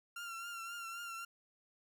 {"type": "tone with vibrato", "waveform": "30% pulse", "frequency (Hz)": 1377, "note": "F6", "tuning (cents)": -25, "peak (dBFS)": -40, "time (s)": [0.16, 1.25], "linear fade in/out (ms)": 5, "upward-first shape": "triangle", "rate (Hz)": 3.8, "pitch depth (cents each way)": 47, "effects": []}